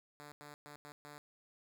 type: tone bursts at uneven times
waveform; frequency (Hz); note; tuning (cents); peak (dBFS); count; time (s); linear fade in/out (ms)
5% pulse; 147; D3; +2; -39; 5; 0.2-0.32 / 0.41-0.54 / 0.66-0.76 / 0.85-0.92 / 1.05-1.18; 0
effects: none